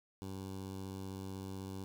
15% pulse tone with notch filter, 95.9 Hz, G2, 37 cents flat, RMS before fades -44 dBFS, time 0.22-1.84 s, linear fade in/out 0 ms, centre 1900 Hz, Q 0.86, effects none

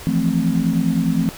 sine chord, F major seventh, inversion third, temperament equal, 164.81 / 174.61 / 220 / 261.6 Hz, E3 / F3 / A3 / C4, 0 / 0 / 0 / 0 cents, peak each -21 dBFS, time 0.07-1.29 s, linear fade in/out 0 ms, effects pink hiss -36 dBFS RMS until 1.37 s

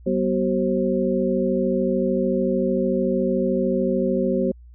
sine tone cluster, 190 / 243.5 / 378.5 / 533 Hz, F#3 / B3 / F#4 / C5, +46 / -24 / +39 / +32 cents, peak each -24 dBFS, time 0.06-4.52 s, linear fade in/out 10 ms, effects added 60 Hz sine -42 dBFS peak until 4.74 s

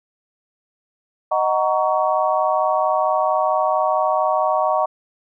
sine chord, D# minor seventh, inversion none, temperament just, 622.3 / 746.7 / 933.4 / 1120.1 Hz, D#5 / F#5 / A#5 / C#6, 0 / +16 / +2 / +18 cents, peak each -20 / -21 / -23 / -22 dBFS, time 1.31-4.86 s, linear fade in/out 10 ms, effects none

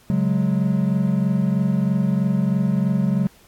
triangle chord, C# suspended fourth, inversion none, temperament just, 138.59 / 184.79 / 207.9 Hz, C#3 / F#3 / G#3, 0 / -2 / +2 cents, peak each -21 / -18 / -20 dBFS, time 0.1-3.27 s, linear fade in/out 0 ms, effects pink hiss -53 dBFS RMS until 3.47 s + AAC 64 kbps

